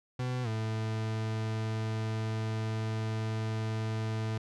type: tone with pitch glide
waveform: 40% pulse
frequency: 125.9 to 110.24 Hz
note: B2 to A2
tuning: +34 to +4 cents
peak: -30 dBFS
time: 0.19-4.38 s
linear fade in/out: 5 ms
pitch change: -230 cents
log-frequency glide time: 0.43-0.48 s
effects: low-pass 6000 Hz 12 dB/octave